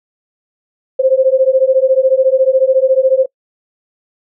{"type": "beating tone pair", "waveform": "sine", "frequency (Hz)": [519, 533], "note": ["C5", "C5"], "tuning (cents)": [-14, 32], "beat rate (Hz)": 14, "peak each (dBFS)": -11, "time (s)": [0.99, 3.26], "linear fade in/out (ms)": 10, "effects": ["noise-tail reverb RT60 0.1 s tail -26 dB re dry"]}